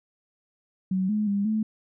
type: tone with pitch steps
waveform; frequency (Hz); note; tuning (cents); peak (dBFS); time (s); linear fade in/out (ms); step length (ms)
sine; 187.8 / 211.9 / 200.9 / 217.2; F#3 / G#3 / G3 / A3; +26 / +35 / +43 / -22; -22; 0.91-1.63; 5; 180
effects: none